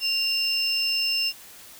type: tone pair together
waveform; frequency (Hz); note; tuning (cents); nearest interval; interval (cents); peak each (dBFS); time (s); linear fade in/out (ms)
triangle; 2791 / 5278; F7 / E8; -2 / +1; major seventh; 1103; -24 / -23; 0-1.33; 50
effects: white hiss -46 dBFS RMS until 1.79 s